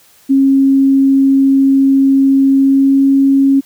sine tone with pitch glide, 271.4 to 273.3 Hz, C#4 to C#4, -36 to -24 cents, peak -6 dBFS, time 0.29-3.61 s, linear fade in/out 20 ms, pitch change +12 cents, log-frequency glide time 2.59-3.02 s, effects white hiss -47 dBFS RMS until 3.65 s

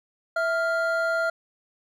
triangle tone pair together, 658.2 / 1396.9 Hz, E5 / F6, -3 / 0 cents, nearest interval octave + minor second, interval 1303 cents, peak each -23 dBFS, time 0.36-1.3 s, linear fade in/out 5 ms, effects none

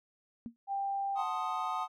sine tone with exponential decay, 233.1 Hz, A#3, in tune, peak -34 dBFS, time 0.46-0.56 s, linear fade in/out 0 ms, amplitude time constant 20 ms
sine tone, 791 Hz, G5, 15 cents sharp, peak -31 dBFS, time 0.67-1.25 s, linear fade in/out 50 ms
triangle chord, F# diminished seventh, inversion none, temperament equal, 740 / 880 / 1046.5 / 1244.5 Hz, F#5 / A5 / C6 / Eb6, 0 / 0 / 0 / 0 cents, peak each -36 / -36 / -38 / -34 dBFS, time 1.15-1.88 s, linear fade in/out 50 ms
effects none

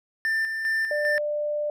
triangle tone with tremolo, 1785 Hz, A6, 24 cents sharp, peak -20 dBFS, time 0.25-1.18 s, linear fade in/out 0 ms, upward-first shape square, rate 2.5 Hz, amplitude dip 45%
sine tone, 594 Hz, D5, 20 cents sharp, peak -24 dBFS, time 0.91-1.7 s, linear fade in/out 2 ms
effects none

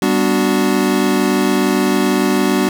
square chord, G major seventh, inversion none, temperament equal, 196 / 246.9 / 293.7 / 370 Hz, G3 / B3 / D4 / F#4, 0 / 0 / 0 / 0 cents, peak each -19 dBFS, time 0.02-2.69 s, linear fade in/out 2 ms, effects none

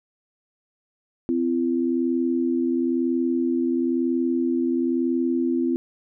sine tone pair together, 257.5 / 338.5 Hz, C4 / E4, -28 / +46 cents, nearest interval perfect fourth, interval 474 cents, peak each -22 / -23 dBFS, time 1.29-5.76 s, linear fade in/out 0 ms, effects none

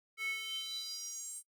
square tone with high-pass filter sweep, 440 Hz, A4, in tune, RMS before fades -41 dBFS, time 0.17-1.43 s, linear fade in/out 50 ms, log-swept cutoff 1900 to 9000 Hz, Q 7.4, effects noise-tail reverb RT60 0.1 s tail -21 dB re dry

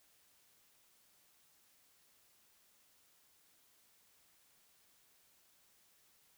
silence, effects white hiss -70 dBFS RMS until 6.37 s

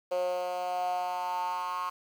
10% pulse tone with high-pass filter sweep, 180 Hz, F#3, 47 cents flat, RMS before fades -32 dBFS, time 0.11-1.9 s, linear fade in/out 10 ms, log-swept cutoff 520 to 1100 Hz, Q 6.9, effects low-pass 6000 Hz 12 dB/octave + 9-bit

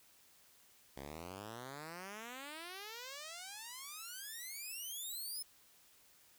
5% pulse exponential sweep, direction up, 65.41 to 5274 Hz, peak -35 dBFS, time 0.96-5.43 s, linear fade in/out 10 ms, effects white hiss -66 dBFS RMS until 6.38 s

